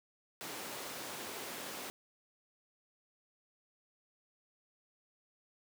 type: high-pass noise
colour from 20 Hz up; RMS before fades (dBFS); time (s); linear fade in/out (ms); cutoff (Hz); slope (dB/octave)
pink; -44; 0.41-1.9; 0; 270; 12
effects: none